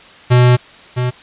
square tone pair in turn, 123.7 / 124.63 Hz, B2 / B2, +3 / +16 cents, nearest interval unison, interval 13 cents, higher second, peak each -7 / -15 dBFS, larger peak first, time 0.3-0.57 / 0.96-1.11 s, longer first, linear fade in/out 20 ms, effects white hiss -40 dBFS RMS until 1.22 s + resampled to 8000 Hz

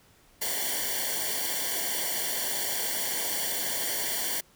white noise with comb filter, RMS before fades -30 dBFS, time 0.41-4.41 s, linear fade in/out 10 ms, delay 0.78 ms, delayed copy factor -1, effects pink hiss -60 dBFS RMS until 4.55 s

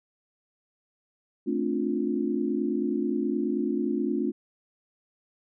sine chord, D minor seventh, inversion second, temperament just, 220.2 / 264.3 / 293.7 / 352.4 Hz, A3 / C4 / D4 / F4, +2 / +18 / 0 / +16 cents, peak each -30 dBFS, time 1.46-4.32 s, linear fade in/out 20 ms, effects none

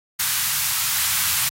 white band-stop noise, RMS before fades -21 dBFS, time 0.19-1.49 s, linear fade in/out 10 ms, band 150 to 970 Hz, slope 24 dB/octave, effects high-pass 80 Hz 12 dB/octave + AAC 48 kbps

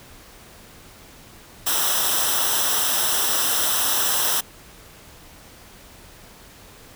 white noise with comb filter, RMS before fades -21 dBFS, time 1.66-4.41 s, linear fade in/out 10 ms, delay 0.44 ms, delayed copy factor -0.75, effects pink hiss -46 dBFS RMS until 6.95 s

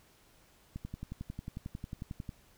click train, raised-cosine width 5 ms, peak -27 dBFS, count 18, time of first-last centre 0.76-2.292 s, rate 11.1 Hz, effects pink hiss -64 dBFS RMS until 2.57 s

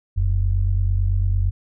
sine tone pair together, 43.55 / 92.5 Hz, F1 / F#2, -4 / 0 cents, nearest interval octave + minor second, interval 1304 cents, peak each -19 dBFS, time 0.16-1.51 s, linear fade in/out 20 ms, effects none

